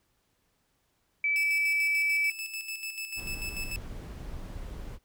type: tone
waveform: sine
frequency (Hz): 2306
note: D7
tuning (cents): -32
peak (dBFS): -24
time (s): 1.24-2.3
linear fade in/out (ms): 2
type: tone with tremolo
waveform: sawtooth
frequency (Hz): 2620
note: E7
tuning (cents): -11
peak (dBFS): -30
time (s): 1.36-3.76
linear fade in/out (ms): 0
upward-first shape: square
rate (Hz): 6.8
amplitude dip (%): 55
type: noise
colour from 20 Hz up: brown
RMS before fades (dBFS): -39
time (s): 3.15-4.99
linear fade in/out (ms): 50
effects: pink hiss -73 dBFS RMS until 5.04 s